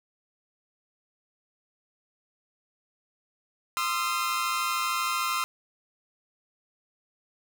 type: tone cluster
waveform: sawtooth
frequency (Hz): 1044 / 1238 / 1351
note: C6 / D#6 / E6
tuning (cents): -4 / -9 / +42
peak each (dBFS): -27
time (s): 3.77-5.44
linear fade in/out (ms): 0
effects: none